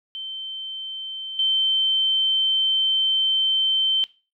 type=tone with level steps; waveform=sine; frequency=3100 Hz; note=G7; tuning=20 cents flat; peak=-29 / -17 dBFS; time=0.15-4.04 s; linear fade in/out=0 ms; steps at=1.39 s; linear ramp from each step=2 ms; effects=noise-tail reverb RT60 0.3 s tail -18 dB re dry